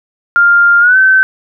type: tone with pitch glide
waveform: sine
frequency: 1400 to 1535.6 Hz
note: F6 to G6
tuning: +4 to -36 cents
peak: -4 dBFS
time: 0.36-1.23 s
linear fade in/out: 0 ms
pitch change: +160 cents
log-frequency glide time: 0.8-0.97 s
effects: none